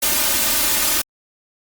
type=noise with comb filter; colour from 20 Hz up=white; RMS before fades=-18 dBFS; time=0.02-1.02 s; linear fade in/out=10 ms; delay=3.3 ms; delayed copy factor=+0.8; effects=Opus 48 kbps